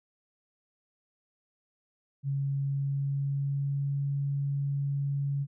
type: tone with pitch glide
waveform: sine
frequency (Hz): 138.7 to 140.39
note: C#3 to C#3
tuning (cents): +1 to +22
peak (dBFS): -27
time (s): 2.23-5.47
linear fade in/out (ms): 50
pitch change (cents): +21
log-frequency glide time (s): 2.57-4.04
effects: none